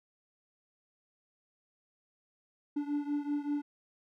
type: beating tone pair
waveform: triangle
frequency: 289.2 / 294.4 Hz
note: D4 / D4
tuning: -27 / +4 cents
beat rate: 5.2 Hz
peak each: -31 / -34 dBFS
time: 2.76-3.62 s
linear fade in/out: 10 ms
effects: none